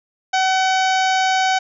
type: harmonic tone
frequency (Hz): 756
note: F#5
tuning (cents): +37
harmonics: 1 / 2 / 3 / 4 / 5 / 6 / 7 / 8 / 9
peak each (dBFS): -16 / -22 / -26 / -28 / -30 / -32 / -33 / -34 / -35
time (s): 0.33-1.59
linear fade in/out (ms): 10
effects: none